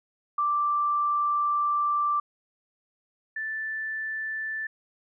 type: tone pair in turn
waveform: sine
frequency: 1174.7 / 1760.1 Hz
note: D6 / A6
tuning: 0 / 0 cents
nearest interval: perfect fifth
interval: 700 cents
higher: second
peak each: -22 / -29 dBFS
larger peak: first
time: 0.38-2.2 / 3.36-4.67 s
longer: first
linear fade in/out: 5 ms
effects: none